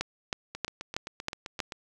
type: two click trains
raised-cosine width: 0.2 ms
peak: -20 / -12 dBFS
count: 10 / 6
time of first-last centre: 0.55-1.722 / 0.01-1.602 s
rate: 7.68 / 3.14 Hz
effects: none